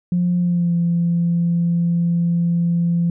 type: tone with pitch glide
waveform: sine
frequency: 176.7 to 170.88 Hz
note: F3 to F3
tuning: +21 to -37 cents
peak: -14 dBFS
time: 0.12-3.1 s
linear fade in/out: 2 ms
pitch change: -58 cents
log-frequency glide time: 0.39-0.75 s
effects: tanh soft clip ceiling -10 dBFS